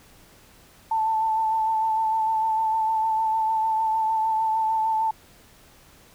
sine tone with vibrato, 883 Hz, A5, 6 cents sharp, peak -20 dBFS, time 0.91-5.11 s, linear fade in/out 5 ms, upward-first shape sine, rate 6.6 Hz, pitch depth 23 cents each way, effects pink hiss -53 dBFS RMS until 6.14 s

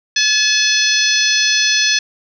harmonic tone, 859 Hz, A5, 42 cents flat, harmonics 2 / 3 / 4 / 5 / 6 / 7, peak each -19 / -19 / -19 / -19 / -19 / -19 dBFS, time 0.16-1.99 s, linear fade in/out 5 ms, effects none

